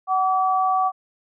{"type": "tone pair together", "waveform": "sine", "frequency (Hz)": [751, 1149.3], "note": ["F#5", "D6"], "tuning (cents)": [26, -38], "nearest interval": "perfect fifth", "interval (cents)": 736, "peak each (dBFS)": [-19, -21], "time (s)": [0.07, 0.92], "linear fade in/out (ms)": 50, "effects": []}